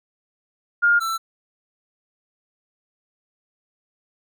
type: tone pair in turn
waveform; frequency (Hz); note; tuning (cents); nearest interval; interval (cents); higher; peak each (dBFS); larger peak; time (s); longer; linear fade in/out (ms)
sine / square; 1414 / 1334.6; F6 / E6; +21 / +21; minor second; 100; first; -13 / -23; first; 0.82-1 / 1-1.18; neither; 20
effects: none